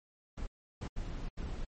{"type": "noise bursts at uneven times", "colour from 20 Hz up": "brown", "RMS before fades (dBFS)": -38, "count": 4, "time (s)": [[0.37, 0.47], [0.81, 0.88], [0.96, 1.29], [1.37, 1.65]], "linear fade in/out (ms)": 10, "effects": ["MP3 32 kbps"]}